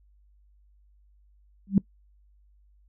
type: tone with exponential growth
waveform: sine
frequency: 196 Hz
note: G3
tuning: in tune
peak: -12 dBFS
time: 1.67-1.78 s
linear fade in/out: 2 ms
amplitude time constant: 22 ms
effects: noise-tail reverb RT60 0.1 s tail -21 dB re dry + added 50 Hz sine -57 dBFS peak until 2.88 s